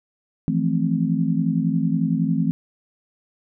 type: chord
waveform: sine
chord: F major seventh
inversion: third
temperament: just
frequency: 163.7 / 174.61 / 218.3 / 261.9 Hz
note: E3 / F3 / A3 / C4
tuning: -12 / 0 / -13 / +2 cents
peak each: -22 / -25 / -24 / -24 dBFS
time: 0.48-2.51 s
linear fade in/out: 0 ms
effects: none

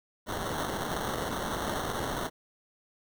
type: noise with sample-and-hold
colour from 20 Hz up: violet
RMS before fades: -33 dBFS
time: 0.26-2.3 s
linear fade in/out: 50 ms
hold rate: 2450 Hz
effects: none

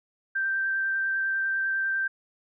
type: tone with vibrato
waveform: sine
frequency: 1568 Hz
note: G6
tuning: in tune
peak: -24 dBFS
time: 0.35-2.08 s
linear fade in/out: 10 ms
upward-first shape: sine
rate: 10 Hz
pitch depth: 10 cents each way
effects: none

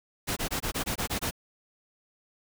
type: noise bursts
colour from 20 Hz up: pink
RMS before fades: -30 dBFS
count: 9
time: 0.27-1.311 s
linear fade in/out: 20 ms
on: 97 ms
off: 21 ms
effects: none

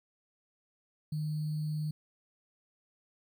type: tone with sample-and-hold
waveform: sine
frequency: 153 Hz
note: D#3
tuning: 29 cents flat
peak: -31 dBFS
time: 1.12-1.91 s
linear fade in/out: 5 ms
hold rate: 4410 Hz
effects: none

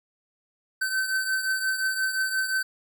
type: beating tone pair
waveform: square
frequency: 1535 / 1540.7 Hz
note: G6 / G6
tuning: -37 / -30 cents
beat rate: 5.7 Hz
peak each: -26 / -32 dBFS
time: 0.81-2.63 s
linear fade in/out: 10 ms
effects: none

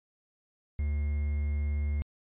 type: tone with quantisation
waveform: triangle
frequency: 73.5 Hz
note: D2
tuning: 2 cents sharp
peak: -25 dBFS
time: 0.79-2.02 s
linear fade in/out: 0 ms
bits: 8
effects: resampled to 8000 Hz

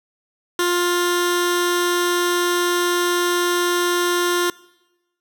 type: tone with notch filter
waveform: 15% pulse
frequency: 352 Hz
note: F4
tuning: 14 cents sharp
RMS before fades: -19 dBFS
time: 0.59-4.5 s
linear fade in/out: 2 ms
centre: 740 Hz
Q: 1.4
effects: noise-tail reverb RT60 1.0 s tail -23 dB re dry

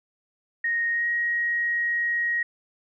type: tone with pitch glide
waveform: sine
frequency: 1864 to 1887.8 Hz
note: A#6 to A#6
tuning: -1 to +21 cents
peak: -22 dBFS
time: 0.64-2.43 s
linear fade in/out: 5 ms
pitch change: +22 cents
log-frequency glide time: 0.92-1.07 s
effects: none

